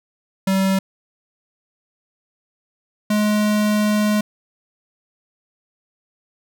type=tone pair in turn; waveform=square; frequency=192.1 / 210.5 Hz; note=G3 / G#3; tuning=-35 / +24 cents; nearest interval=major second; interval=159 cents; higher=second; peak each=-16 dBFS; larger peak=neither; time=0.47-0.79 / 3.1-4.21 s; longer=second; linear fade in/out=5 ms; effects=none